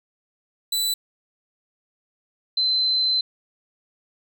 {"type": "tone pair in turn", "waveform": ["sawtooth", "sine"], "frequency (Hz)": [3979, 4067], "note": ["B7", "C8"], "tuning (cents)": [12, -50], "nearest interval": "unison", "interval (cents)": 38, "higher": "second", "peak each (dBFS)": -18, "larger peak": "neither", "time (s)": [[0.72, 0.94], [2.57, 3.21]], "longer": "second", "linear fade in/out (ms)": 5, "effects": []}